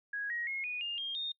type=tone with pitch steps; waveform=sine; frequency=1656 / 1891.3 / 2160 / 2467 / 2817 / 3218 / 3675 Hz; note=G#6 / A#6 / C#7 / D#7 / F7 / G7 / A#7; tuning=-5 / +25 / -45 / -15 / +14 / +45 / -25 cents; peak=-34 dBFS; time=0.13-1.32 s; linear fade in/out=5 ms; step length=170 ms; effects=noise-tail reverb RT60 0.1 s tail -23 dB re dry